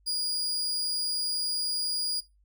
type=tone; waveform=35% pulse; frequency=4866 Hz; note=D#8; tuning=39 cents flat; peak=-26 dBFS; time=0.06-2.21 s; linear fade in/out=20 ms; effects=noise-tail reverb RT60 0.2 s tail -18 dB re dry + added 50 Hz sine -61 dBFS peak until 2.44 s